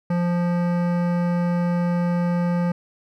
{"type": "tone with hard clipping", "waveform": "sine", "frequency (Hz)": 174.61, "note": "F3", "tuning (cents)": 0, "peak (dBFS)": -21, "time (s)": [0.1, 2.72], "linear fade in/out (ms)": 5, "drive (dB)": 16, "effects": []}